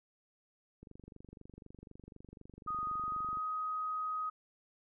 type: click train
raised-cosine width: 3 ms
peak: -39 dBFS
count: 62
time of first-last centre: 0.83-3.372 s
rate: 24 Hz
type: tone with pitch glide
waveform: sine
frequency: 1244.5 to 1256.8 Hz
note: D#6 to D#6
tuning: 0 to +17 cents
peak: -34 dBFS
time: 2.67-4.3 s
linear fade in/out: 10 ms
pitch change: +17 cents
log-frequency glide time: 2.83-3.35 s
effects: none